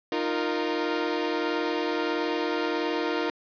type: chord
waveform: sawtooth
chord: Eb suspended second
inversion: none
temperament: equal with one note detuned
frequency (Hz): 307.7 / 349.2 / 466.2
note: Eb4 / F4 / Bb4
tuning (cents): -19 / 0 / 0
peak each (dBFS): -26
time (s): 0.12-3.3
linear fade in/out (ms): 2
effects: resampled to 11025 Hz + 8-bit